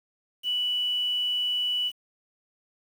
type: tone with quantisation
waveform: sine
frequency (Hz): 2960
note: F#7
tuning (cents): 0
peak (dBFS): -24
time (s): 0.43-1.92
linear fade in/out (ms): 50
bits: 8
effects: none